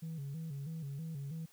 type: tone with vibrato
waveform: sine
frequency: 150.4 Hz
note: D3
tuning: 42 cents sharp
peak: -37 dBFS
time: 0.02-1.46 s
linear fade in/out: 10 ms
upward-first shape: square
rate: 3.1 Hz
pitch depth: 130 cents each way
effects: tanh soft clip ceiling -37 dBFS + white hiss -65 dBFS RMS until 1.52 s